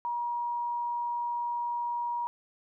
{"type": "tone", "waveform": "sine", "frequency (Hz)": 954, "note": "A#5", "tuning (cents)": 40, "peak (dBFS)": -29, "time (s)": [0.05, 2.27], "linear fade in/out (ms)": 0, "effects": []}